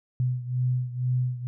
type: beating tone pair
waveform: sine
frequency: 125.1 / 127.2 Hz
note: B2 / C3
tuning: +23 / -48 cents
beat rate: 2.1 Hz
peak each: -25 / -29 dBFS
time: 0.2-1.47 s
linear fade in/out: 0 ms
effects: none